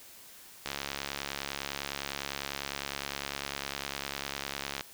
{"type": "click train", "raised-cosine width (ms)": 0.2, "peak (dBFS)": -16, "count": 291, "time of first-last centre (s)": [0.66, 4.809], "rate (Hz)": 69.9, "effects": ["white hiss -52 dBFS RMS until 4.93 s"]}